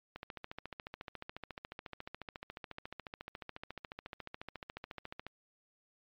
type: click train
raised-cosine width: 0.3 ms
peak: -26 dBFS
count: 73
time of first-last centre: 0.16-5.266 s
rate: 14.1 Hz
effects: low-pass 4000 Hz 12 dB/octave + MP3 64 kbps